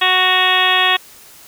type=harmonic tone with a mistuned harmonic; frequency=370 Hz; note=F#4; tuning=in tune; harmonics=1 / 2 / 3 / 4 / 5 / 6 / 7 / 8 / 9 / 10; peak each=-27 / -20 / -19 / -26 / -17 / -26 / -19 / -23 / -17 / -24 dBFS; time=0.01-0.97 s; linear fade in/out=10 ms; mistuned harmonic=8; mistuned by=-42 cents; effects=white hiss -42 dBFS RMS until 1.47 s